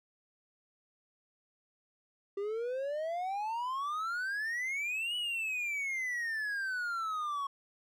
triangle exponential two-way sweep, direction up then down, 392 to 2960 to 1099 Hz, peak -31 dBFS, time 2.37-7.47 s, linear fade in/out 5 ms, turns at 5.16 s, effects none

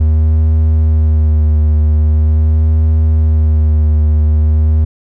triangle tone with vibrato, 77.5 Hz, D#2, 6 cents flat, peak -5 dBFS, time 0-4.85 s, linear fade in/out 10 ms, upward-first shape sine, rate 0.43 Hz, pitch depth 27 cents each way, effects none

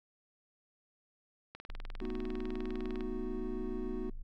click train, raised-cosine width 0.3 ms, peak -30 dBFS, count 30, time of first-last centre 1.55-3.007 s, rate 19.9 Hz
triangle tone, 25.07 Hz, G0, 40 cents sharp, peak -37 dBFS, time 1.69-4.23 s, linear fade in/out 10 ms
triangle chord, B dominant seventh, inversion third, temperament equal, 220 / 246.9 / 311.1 / 370 Hz, A3 / B3 / D#4 / F#4, 0 / 0 / 0 / 0 cents, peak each -42 / -40 / -42 / -38 dBFS, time 2.01-4.1 s, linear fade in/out 5 ms
effects none

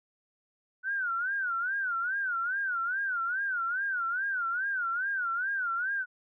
sine tone with vibrato, 1480 Hz, F#6, in tune, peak -28 dBFS, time 0.83-6.06 s, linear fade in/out 50 ms, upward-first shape sine, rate 2.4 Hz, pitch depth 160 cents each way, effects none

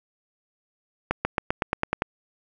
accelerating click train, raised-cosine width 0.5 ms, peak -7 dBFS, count 9, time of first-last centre 1.11-2.021 s, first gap 140 ms, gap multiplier 0.94, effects none

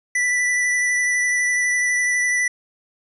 square tone with vibrato, 1975.5 Hz, B6, in tune, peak -18 dBFS, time 0.15-2.48 s, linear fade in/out 5 ms, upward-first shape triangle, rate 12 Hz, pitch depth 16 cents each way, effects resampled to 24000 Hz

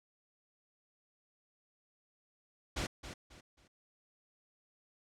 pink noise with echo, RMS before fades -36 dBFS, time 2.76-2.87 s, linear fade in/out 10 ms, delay 270 ms, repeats 3, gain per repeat -10 dB, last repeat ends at 3.68 s, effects low-pass 7000 Hz 12 dB/octave

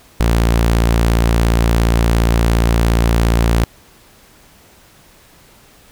sawtooth tone, 57.2 Hz, A#1, 32 cents flat, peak -7 dBFS, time 0.2-3.64 s, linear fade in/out 0 ms, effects pink hiss -47 dBFS RMS until 5.91 s

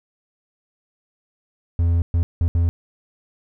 triangle tone bursts at uneven times, 84.8 Hz, E2, 50 cents sharp, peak -13 dBFS, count 4, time 1.79-2.02 / 2.14-2.23 / 2.41-2.48 / 2.55-2.69 s, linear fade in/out 0 ms, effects none

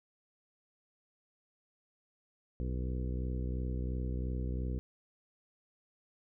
harmonic tone with a mistuned harmonic, 62.9 Hz, B1, 32 cents sharp, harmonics 1 / 2 / 3 / 4 / 5 / 6 / 7 / 8, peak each -34 / -40 / -44 / -46 / -48 / -50 / -51 / -52 dBFS, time 2.6-4.79 s, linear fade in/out 0 ms, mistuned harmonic 8, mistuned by -20 cents, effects none

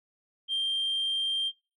sine tone, 3175 Hz, G7, 21 cents sharp, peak -24 dBFS, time 0.48-1.52 s, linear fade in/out 50 ms, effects noise-tail reverb RT60 0.3 s tail -22 dB re dry + tanh soft clip ceiling -24 dBFS

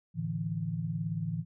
sine chord, A suspended fourth, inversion none, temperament just, 110 / 146.67 / 165 Hz, A2 / D3 / E3, 0 / -2 / +2 cents, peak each -37 / -37 / -33 dBFS, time 0.14-1.45 s, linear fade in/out 50 ms, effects none

